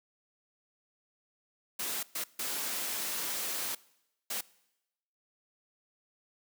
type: noise bursts at uneven times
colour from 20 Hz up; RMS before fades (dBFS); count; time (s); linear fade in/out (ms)
white; -35; 4; 1.79-2.03 / 2.15-2.24 / 2.39-3.75 / 4.3-4.41; 5
effects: noise-tail reverb RT60 0.9 s tail -22 dB re dry + high-pass 200 Hz 12 dB/octave